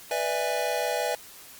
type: chord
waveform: square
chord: E dominant seventh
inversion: second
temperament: just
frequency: 494.4 / 593.3 / 659.3 / 824.1 Hz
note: B4 / D5 / E5 / G#5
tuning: +2 / +18 / 0 / -14 cents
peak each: -32 dBFS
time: 0.11-1.15 s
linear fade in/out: 2 ms
effects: white hiss -47 dBFS RMS until 1.59 s + Opus 48 kbps